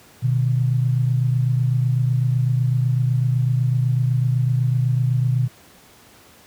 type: tone pair together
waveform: sine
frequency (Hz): 123.47 / 151.44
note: B2 / D#3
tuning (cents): 0 / -47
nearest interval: major third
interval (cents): 353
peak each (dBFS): -16 / -23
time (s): 0.22-5.48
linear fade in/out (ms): 20
effects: pink hiss -49 dBFS RMS until 6.46 s + high-pass 80 Hz 12 dB/octave